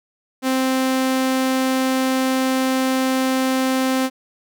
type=tone; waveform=sawtooth; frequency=261.4 Hz; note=C4; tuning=1 cent flat; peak=-13 dBFS; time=0.42-4.1 s; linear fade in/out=50 ms; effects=none